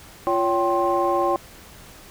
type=tone cluster; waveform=sine; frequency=347.3 / 562 / 778 / 1057 Hz; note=F4 / C#5 / G5 / C6; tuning=-10 / +24 / -13 / +17 cents; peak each=-23 dBFS; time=0.27-1.36 s; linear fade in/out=0 ms; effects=tanh soft clip ceiling -9 dBFS + pink hiss -45 dBFS RMS until 2.1 s